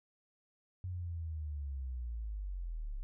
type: linear sweep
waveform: sine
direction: down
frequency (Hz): 92.6 to 32.7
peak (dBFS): -37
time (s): 0.84-3.03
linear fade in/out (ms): 0
effects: none